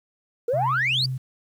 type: exponential sweep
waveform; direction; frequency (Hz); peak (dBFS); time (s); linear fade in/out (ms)
sine; up; 450.9 to 4816; -19; 0.48-1.06; 5
type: tone with tremolo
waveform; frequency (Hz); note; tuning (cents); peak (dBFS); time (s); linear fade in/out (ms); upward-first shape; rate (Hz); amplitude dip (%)
sine; 130; C3; -11; -24; 0.53-1.18; 10; sine; 2.3; 55
effects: tanh soft clip ceiling -15 dBFS + 9-bit